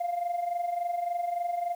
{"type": "tone with amplitude modulation", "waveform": "sine", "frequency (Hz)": 698.5, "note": "F5", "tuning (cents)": 0, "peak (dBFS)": -23, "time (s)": [0, 1.75], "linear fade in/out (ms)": 10, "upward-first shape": "sine", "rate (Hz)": 23.5, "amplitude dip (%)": 70, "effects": ["tanh soft clip ceiling -24 dBFS", "9-bit"]}